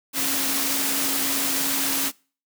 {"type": "tone in noise", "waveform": "sine", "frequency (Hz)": 273.9, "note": "C#4", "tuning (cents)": -21, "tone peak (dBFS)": -32, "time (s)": [0.13, 2.12], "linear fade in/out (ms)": 50, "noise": "white", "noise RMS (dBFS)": -24, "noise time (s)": [0.13, 2.12], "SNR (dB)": -11, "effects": ["noise-tail reverb RT60 0.4 s tail -25 dB re dry", "high-pass 150 Hz 12 dB/octave"]}